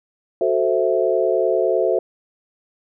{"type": "chord", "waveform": "sine", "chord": "F# half-diminished seventh", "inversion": "none", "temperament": "equal", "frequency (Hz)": [370, 440, 523.3, 659.3], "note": ["F#4", "A4", "C5", "E5"], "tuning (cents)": [0, 0, 0, 0], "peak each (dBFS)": -21, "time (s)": [0.41, 1.99], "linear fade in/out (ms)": 2, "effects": []}